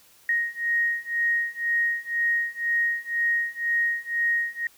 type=beating tone pair; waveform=sine; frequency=1871 / 1873 Hz; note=A#6 / A#6; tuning=+6 / +8 cents; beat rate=2 Hz; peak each=-26 / -25 dBFS; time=0.29-4.67 s; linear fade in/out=2 ms; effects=white hiss -56 dBFS RMS until 4.77 s